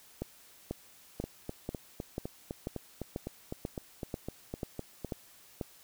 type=two click trains; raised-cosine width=2 ms; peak=-23 / -21 dBFS; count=16 / 12; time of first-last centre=1.24-5.047 / 0.22-5.612 s; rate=3.94 / 2.04 Hz; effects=white hiss -58 dBFS RMS until 5.83 s